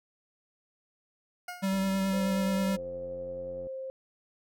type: tone with exponential decay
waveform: 20% pulse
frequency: 716 Hz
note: F5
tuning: 43 cents sharp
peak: -30 dBFS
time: 1.48-1.83 s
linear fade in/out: 5 ms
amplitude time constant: 76 ms
type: tone with vibrato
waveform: square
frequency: 192.9 Hz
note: G3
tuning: 28 cents flat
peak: -27 dBFS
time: 1.62-2.77 s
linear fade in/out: 20 ms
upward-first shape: sine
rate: 9.4 Hz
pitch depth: 14 cents each way
type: click train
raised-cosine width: 2 ms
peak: -35 dBFS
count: 175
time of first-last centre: 1.73-3.67 s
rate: 89.7 Hz
type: tone with pitch glide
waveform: sine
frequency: 523.3 to 528.2 Hz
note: C5 to C5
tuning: 0 to +16 cents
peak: -35 dBFS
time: 2.13-3.9 s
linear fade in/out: 0 ms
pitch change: +16 cents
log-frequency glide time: 2.28-3.57 s
effects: none